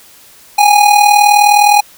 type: tone with amplitude modulation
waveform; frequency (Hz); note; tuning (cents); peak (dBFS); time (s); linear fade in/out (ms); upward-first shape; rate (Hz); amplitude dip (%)
square; 825; G#5; -12; -3; 0.58-1.81; 10; sine; 39.7; 60
effects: white hiss -41 dBFS RMS until 1.97 s